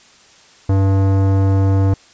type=tone with tanh clipping; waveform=sine; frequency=97 Hz; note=G2; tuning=18 cents flat; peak=-13 dBFS; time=0.69-1.94 s; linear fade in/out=5 ms; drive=18 dB; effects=white hiss -47 dBFS RMS until 2.13 s + resampled to 16000 Hz